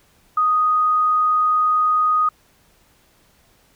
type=tone; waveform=sine; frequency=1244.5 Hz; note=D#6; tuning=in tune; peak=-14 dBFS; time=0.37-2.29 s; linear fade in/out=5 ms; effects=pink hiss -57 dBFS RMS until 3.75 s